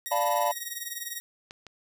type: tone with tremolo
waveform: 5% pulse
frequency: 1886 Hz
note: A#6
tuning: 20 cents sharp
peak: -20 dBFS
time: 0.06-1.2 s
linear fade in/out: 0 ms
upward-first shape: triangle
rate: 20 Hz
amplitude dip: 80%
type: chord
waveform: triangle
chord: B half-diminished seventh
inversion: first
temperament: equal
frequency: 587.3 / 698.5 / 880 / 987.8 Hz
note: D5 / F5 / A5 / B5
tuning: 0 / 0 / 0 / 0 cents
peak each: -27 dBFS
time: 0.11-0.52 s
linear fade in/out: 10 ms
type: clicks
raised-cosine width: 0.2 ms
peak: -25 / -27 dBFS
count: 2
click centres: 1.509 / 1.667 s
effects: none